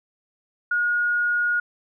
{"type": "tone", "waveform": "sine", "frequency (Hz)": 1440, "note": "F#6", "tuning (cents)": -47, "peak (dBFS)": -19, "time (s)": [0.71, 1.6], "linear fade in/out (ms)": 5, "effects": []}